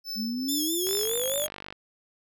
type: tone with tremolo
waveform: square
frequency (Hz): 5274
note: E8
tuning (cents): 0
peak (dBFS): -31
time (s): 0.04-1.08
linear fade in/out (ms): 50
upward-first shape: triangle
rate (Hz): 2.4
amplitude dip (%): 75
type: exponential sweep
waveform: sine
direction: up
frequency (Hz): 207.7 to 622.3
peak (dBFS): -28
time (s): 0.15-1.49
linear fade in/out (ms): 50
type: tone with vibrato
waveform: 5% pulse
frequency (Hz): 3423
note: A7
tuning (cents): -48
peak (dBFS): -21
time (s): 0.48-1.47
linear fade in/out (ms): 10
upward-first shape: triangle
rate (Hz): 4.8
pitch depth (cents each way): 92
type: click train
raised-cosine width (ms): 0.3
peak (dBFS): -22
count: 43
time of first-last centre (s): 0.87-1.725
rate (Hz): 49.1
effects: none